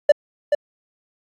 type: tone with echo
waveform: triangle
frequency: 587.3 Hz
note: D5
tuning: in tune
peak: -5 dBFS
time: 0.09-0.12 s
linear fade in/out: 5 ms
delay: 430 ms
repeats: 1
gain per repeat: -6 dB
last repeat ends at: 0.55 s
effects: AAC 32 kbps